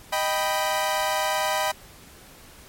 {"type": "chord", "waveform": "sawtooth", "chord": "Eb augmented", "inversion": "none", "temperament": "equal", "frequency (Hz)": [622.3, 784, 987.8], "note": ["Eb5", "G5", "B5"], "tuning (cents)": [0, 0, 0], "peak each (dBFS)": -23, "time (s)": [0.12, 1.72], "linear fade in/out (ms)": 10, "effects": ["pink hiss -48 dBFS RMS until 2.68 s", "MP3 64 kbps"]}